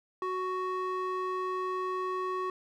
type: tone with band-pass filter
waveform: square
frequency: 370.8 Hz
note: F#4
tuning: 4 cents sharp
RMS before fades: -33 dBFS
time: 0.22-2.5 s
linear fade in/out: 2 ms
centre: 850 Hz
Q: 9.3
effects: none